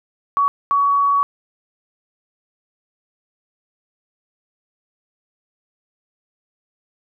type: tone bursts at uneven times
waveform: sine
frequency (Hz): 1127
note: C#6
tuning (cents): +28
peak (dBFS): -13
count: 2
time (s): 0.37-0.48 / 0.71-1.23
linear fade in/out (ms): 0
effects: none